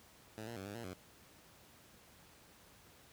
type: tone with pitch steps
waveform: 10% pulse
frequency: 109.1 / 117.4 / 96.1 / 101.9 / 116.9 / 92 Hz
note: A2 / A#2 / G2 / G#2 / A#2 / F#2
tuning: -14 / +13 / -34 / -32 / +5 / -9 cents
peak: -36 dBFS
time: 0.38-0.932 s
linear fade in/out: 0 ms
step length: 92 ms
effects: pink hiss -62 dBFS RMS until 3.12 s + high-pass 60 Hz 12 dB/octave